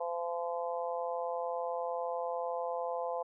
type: harmonic tone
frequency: 171.1 Hz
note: F3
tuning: 35 cents flat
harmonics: 3 / 4 / 5 / 6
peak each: -36 / -38 / -40 / -42 dBFS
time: 0-3.23 s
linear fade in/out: 10 ms
effects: none